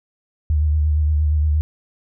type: tone with vibrato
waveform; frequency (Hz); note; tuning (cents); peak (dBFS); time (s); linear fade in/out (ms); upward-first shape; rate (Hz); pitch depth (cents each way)
sine; 75.8; D#2; -45; -14; 0.5-1.61; 0; sine; 8.6; 42
effects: none